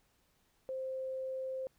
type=tone; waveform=sine; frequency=524 Hz; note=C5; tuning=2 cents sharp; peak=-36 dBFS; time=0.69-1.67 s; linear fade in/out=0 ms; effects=pink hiss -73 dBFS RMS until 1.78 s